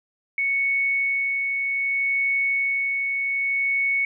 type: tone with tremolo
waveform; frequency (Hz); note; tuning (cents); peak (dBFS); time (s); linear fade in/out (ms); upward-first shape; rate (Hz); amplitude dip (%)
sine; 2217; C#7; 0; -19; 0.38-4.05; 2; sine; 0.64; 30
effects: none